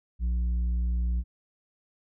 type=tone with tanh clipping; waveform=sine; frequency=59.6 Hz; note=A#1; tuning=39 cents sharp; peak=-25 dBFS; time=0.19-1.24 s; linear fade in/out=50 ms; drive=5 dB; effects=none